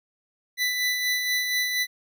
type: tone with tremolo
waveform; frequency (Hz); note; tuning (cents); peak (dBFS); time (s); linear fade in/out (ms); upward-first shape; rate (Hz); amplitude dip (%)
25% pulse; 1989; B6; +12; -18; 0.57-1.87; 50; sine; 4.2; 40
effects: none